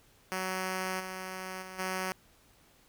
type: tone with level steps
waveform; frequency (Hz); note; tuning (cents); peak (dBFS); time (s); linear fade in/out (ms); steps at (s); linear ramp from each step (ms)
5% pulse; 186.8; F#3; +17; -21 / -27 / -32 / -21; 0.32-2.12; 0; 0.99 / 1.61 / 1.78; 20
effects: pink hiss -63 dBFS RMS until 2.88 s